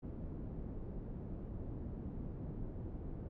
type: low-pass noise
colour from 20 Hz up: pink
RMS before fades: -44 dBFS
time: 0.02-3.29 s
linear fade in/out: 20 ms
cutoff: 330 Hz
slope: 12 dB/octave
effects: none